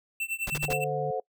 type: tone with tremolo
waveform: square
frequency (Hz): 2682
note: E7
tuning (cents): +29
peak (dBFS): -27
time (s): 0.2-0.84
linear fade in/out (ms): 2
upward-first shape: triangle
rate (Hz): 9.7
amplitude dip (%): 100
type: noise bursts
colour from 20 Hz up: pink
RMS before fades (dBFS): -33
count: 4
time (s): 0.47-0.732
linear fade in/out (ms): 2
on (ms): 31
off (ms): 46
type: tone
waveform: sine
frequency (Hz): 146.83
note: D3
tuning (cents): 0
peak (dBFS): -33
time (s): 0.52-1.11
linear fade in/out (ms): 5
type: chord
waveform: sine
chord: F# diminished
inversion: first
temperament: equal with one note detuned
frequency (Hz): 440 / 523.3 / 726.9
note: A4 / C5 / F#5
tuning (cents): 0 / 0 / -31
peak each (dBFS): -32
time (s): 0.68-1.2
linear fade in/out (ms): 5
effects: noise-tail reverb RT60 0.1 s tail -24 dB re dry